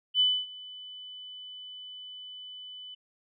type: tone with ADSR envelope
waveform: sine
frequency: 3000 Hz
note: F#7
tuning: 23 cents sharp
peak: -19 dBFS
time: 0.14-2.95 s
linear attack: 59 ms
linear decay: 260 ms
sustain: -22 dB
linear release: 11 ms
effects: none